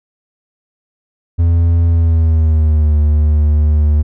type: tone with pitch glide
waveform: triangle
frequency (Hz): 84.4 to 75.19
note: E2 to D2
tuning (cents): +41 to +41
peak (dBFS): -6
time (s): 1.38-4.03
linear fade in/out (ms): 20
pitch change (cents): -200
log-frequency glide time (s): 1.86-2.95
effects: none